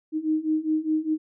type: beating tone pair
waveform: sine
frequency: 309.3 / 314.2 Hz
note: D#4 / D#4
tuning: -10 / +17 cents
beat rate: 4.9 Hz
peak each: -26 / -24 dBFS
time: 0.12-1.18 s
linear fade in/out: 50 ms
effects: none